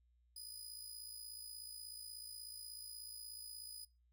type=tone with amplitude modulation; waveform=20% pulse; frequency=4978 Hz; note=D#8; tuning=in tune; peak=-40 dBFS; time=0.36-3.85 s; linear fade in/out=5 ms; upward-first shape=sine; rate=56.5 Hz; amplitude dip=55%; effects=noise-tail reverb RT60 0.3 s tail -24 dB re dry + added 60 Hz sine -70 dBFS peak until 4.12 s